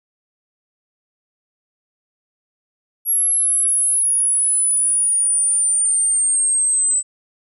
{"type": "linear sweep", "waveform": "sine", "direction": "down", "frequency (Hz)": [11300, 8010], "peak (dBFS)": -14, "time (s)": [3.05, 7.03], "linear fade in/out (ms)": 50, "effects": []}